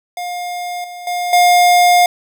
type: tone with level steps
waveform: square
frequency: 710 Hz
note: F5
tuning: 28 cents sharp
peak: -22 / -29 / -18 / -8 dBFS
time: 0.17-2.06 s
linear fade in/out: 2 ms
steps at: 0.84 / 1.07 / 1.33 s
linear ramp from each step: 2 ms
effects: none